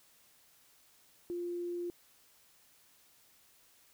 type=tone; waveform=sine; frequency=349.2 Hz; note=F4; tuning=in tune; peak=-35 dBFS; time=1.3-1.9 s; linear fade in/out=0 ms; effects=white hiss -65 dBFS RMS until 3.93 s